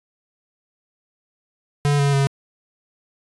square tone with pitch steps, 144.3 / 141.25 / 138.26 Hz, D3 / C#3 / C#3, -30 / +33 / -4 cents, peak -16 dBFS, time 1.85-2.27 s, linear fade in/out 0 ms, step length 140 ms, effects resampled to 24000 Hz

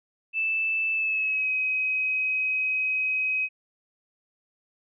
sine tone with pitch glide, 2637 to 2531 Hz, E7 to D#7, 0 to +29 cents, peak -23 dBFS, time 0.33-3.49 s, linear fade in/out 50 ms, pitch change -71 cents, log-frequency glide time 0.93-1.5 s, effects none

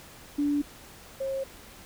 sine tone pair in turn, 289.6 / 538.4 Hz, D4 / C5, -24 / +49 cents, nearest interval major seventh, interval 1073 cents, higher second, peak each -23 / -28 dBFS, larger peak first, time 0.38-0.62 / 1.2-1.44 s, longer neither, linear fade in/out 10 ms, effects pink hiss -49 dBFS RMS until 1.85 s

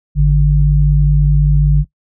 sine tone pair together, 52.12 / 146.83 Hz, G#1 / D3, +7 / 0 cents, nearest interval octave + tritone, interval 1793 cents, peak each -10 dBFS, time 0.15-1.85 s, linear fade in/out 50 ms, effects noise-tail reverb RT60 0.1 s tail -19 dB re dry

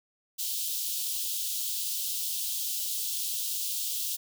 white high-pass noise, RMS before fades -32 dBFS, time 0.38-4.17 s, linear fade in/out 20 ms, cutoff 3000 Hz, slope 48 dB/octave, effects none

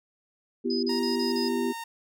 sine chord, E minor, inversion second, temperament equal with one note detuned, 246.9 / 337.5 / 392 Hz, B3 / E4 / G4, 0 / +41 / 0 cents, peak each -28 / -31 / -29 dBFS, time 0.64-1.73 s, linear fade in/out 20 ms
sine tone bursts, 5000 Hz, D#8, 8 cents sharp, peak -31 dBFS, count 5, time 0.7-1.486 s, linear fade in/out 5 ms, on 130 ms, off 34 ms
sawtooth tone with pitch glide, 935 to 919.5 Hz, A#5 to A#5, +5 to -24 cents, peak -31 dBFS, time 0.89-1.84 s, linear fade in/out 5 ms, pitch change -29 cents, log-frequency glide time 1.24-1.4 s
effects none

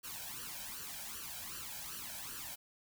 white noise with flanger, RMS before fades -45 dBFS, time 0.03-2.56 s, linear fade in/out 20 ms, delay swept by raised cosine 0.67 to 1.29 ms, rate 2.6 Hz, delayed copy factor +0.75, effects none

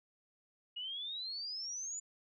sine exponential sweep, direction up, 2867 to 7060 Hz, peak -39 dBFS, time 0.76-2 s, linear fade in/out 10 ms, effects none

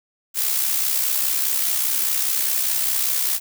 blue noise with amplitude modulation, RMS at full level -19 dBFS, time 0.34-3.4 s, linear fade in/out 50 ms, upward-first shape sine, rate 64.9 Hz, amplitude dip 50%, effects none

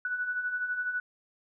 sine beating tone pair, 1471 / 1483 Hz, F#6 / F#6, -11 / +4 cents, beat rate 12 Hz, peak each -38 / -30 dBFS, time 0.05-1 s, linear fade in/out 2 ms, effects none

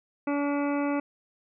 harmonic tone, 286.5 Hz, D4, 43 cents flat, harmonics 1 / 2 / 3 / 4 / 5 / 7 / 8 / 9, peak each -26 / -32 / -36 / -38 / -40 / -43 / -44 / -45 dBFS, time 0.27-1 s, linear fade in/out 5 ms, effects none

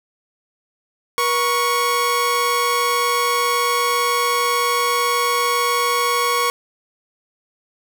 sawtooth tone pair together, 480.6 / 1108.7 Hz, B4 / C#6, -47 / 0 cents, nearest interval octave + major second, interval 1447 cents, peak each -18 / -14 dBFS, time 1.18-6.5 s, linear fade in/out 0 ms, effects 8-bit

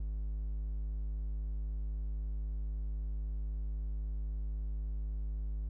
triangle tone, 51.91 Hz, G#1, in tune, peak -32 dBFS, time 0-5.69 s, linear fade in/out 5 ms, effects none

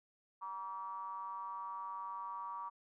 triangle ring-modulated tone, 99.8 Hz, G2, 32 cents sharp, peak -36 dBFS, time 0.41-2.7 s, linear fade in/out 20 ms, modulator 1050 Hz, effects none

